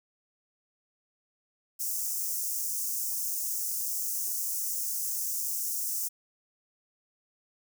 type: high-pass noise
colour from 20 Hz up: white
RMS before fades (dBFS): -32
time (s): 1.79-6.09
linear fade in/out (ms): 20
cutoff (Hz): 5600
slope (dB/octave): 48
effects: none